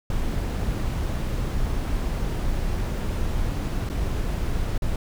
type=noise with dropouts; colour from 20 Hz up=brown; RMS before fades=-25 dBFS; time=0.1-4.96 s; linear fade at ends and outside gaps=2 ms; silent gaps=3.891-3.898 / 4.779-4.821 s; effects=none